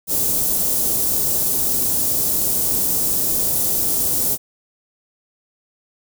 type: band-stop noise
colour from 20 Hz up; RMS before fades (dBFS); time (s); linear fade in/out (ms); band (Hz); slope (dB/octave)
white; -19; 0.07-4.38; 50; 500 to 8000; 12
effects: none